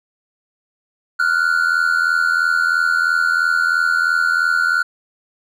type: tone pair together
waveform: triangle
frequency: 1396 / 1479 Hz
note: F6 / F#6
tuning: -1 / -1 cents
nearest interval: minor second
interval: 100 cents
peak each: -15 dBFS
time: 1.19-4.83 s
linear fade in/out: 10 ms
effects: none